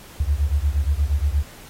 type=beating tone pair; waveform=sine; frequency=68.3 / 76.8 Hz; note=C#2 / D#2; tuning=-25 / -22 cents; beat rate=8.5 Hz; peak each=-20 / -21 dBFS; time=0.2-1.43 s; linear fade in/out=5 ms; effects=pink hiss -44 dBFS RMS until 1.69 s + AAC 48 kbps